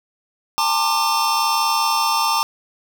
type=tone cluster; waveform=square; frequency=822 / 903 / 1065 / 1190 / 5360 Hz; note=G#5 / A5 / C6 / D6 / E8; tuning=-18 / +45 / +30 / +22 / +28 cents; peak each=-28 / -21 / -28 / -22 / -25 dBFS; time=0.58-2.43 s; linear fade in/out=0 ms; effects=none